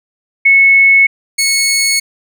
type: tone pair in turn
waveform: sine / 15% pulse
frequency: 2199 / 2199 Hz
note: C#7 / C#7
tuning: -14 / -14 cents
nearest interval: unison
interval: 0 cents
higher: neither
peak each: -4 dBFS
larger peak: neither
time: 0.45-1.07 / 1.38-2 s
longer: neither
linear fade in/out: 10 ms
effects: none